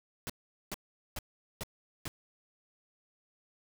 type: noise bursts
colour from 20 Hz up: pink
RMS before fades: -38 dBFS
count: 5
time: 0.27-2.08 s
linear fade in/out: 0 ms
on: 26 ms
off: 420 ms
effects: none